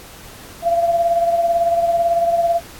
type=beating tone pair; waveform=sine; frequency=680 / 698 Hz; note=F5 / F5; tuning=-46 / -1 cents; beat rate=18 Hz; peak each=-14 / -23 dBFS; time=0.62-2.61 s; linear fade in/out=50 ms; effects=pink hiss -39 dBFS RMS until 2.79 s + AAC 64 kbps